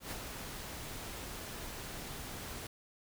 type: noise with ADSR envelope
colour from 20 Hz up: pink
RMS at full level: -40 dBFS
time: 0-2.67 s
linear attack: 110 ms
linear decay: 57 ms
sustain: -4 dB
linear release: 3 ms
effects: none